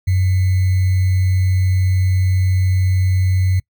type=tone with sample-and-hold; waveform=sine; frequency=93 Hz; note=F#2; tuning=9 cents sharp; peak=-12 dBFS; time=0.07-3.6 s; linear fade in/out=10 ms; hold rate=2100 Hz; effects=noise-tail reverb RT60 0.1 s tail -25 dB re dry